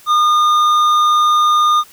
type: tone with hard clipping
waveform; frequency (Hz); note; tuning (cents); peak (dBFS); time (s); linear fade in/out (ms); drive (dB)
sine; 1217; D#6; -39; -11; 0.06-1.84; 50; 7
effects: white hiss -44 dBFS RMS until 1.92 s

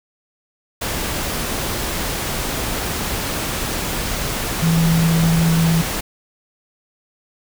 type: tone in noise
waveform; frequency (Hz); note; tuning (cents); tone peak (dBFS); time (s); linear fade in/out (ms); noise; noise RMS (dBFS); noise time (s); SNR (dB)
sine; 164.81; E3; 0; -13; 4.62-5.82; 10; pink; -23; 0.81-6.01; +7
effects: none

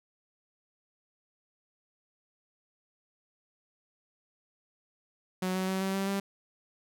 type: tone with pitch steps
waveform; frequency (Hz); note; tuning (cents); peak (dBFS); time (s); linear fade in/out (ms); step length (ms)
sawtooth; 185 / 187.37 / 189.76 / 192.19 / 194.65 / 197.14; F#3 / F#3 / F#3 / G3 / G3 / G3; 0 / +22 / +44 / -34 / -12 / +10; -25; 5.42-6.2; 5; 130
effects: none

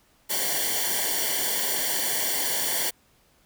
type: noise with comb filter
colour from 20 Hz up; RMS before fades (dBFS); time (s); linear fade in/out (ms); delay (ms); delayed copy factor
white; -26; 0.29-2.91; 20; 0.78; -0.95
effects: pink hiss -62 dBFS RMS until 3.45 s

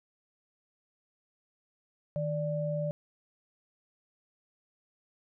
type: tone pair together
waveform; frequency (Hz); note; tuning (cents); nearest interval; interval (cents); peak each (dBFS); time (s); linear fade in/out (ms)
sine; 155.56 / 587.3; D#3 / D5; 0 / 0; octave + major seventh; 2300; -32 / -32; 2.16-2.91; 0
effects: none

